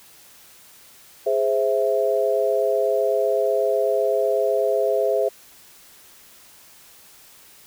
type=chord; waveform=sine; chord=Ab augmented; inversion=none; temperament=equal; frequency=415.3 / 523.3 / 659.3 Hz; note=Ab4 / C5 / E5; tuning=0 / 0 / 0 cents; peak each=-22 dBFS; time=1.26-5.29 s; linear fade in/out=10 ms; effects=white hiss -49 dBFS RMS until 7.66 s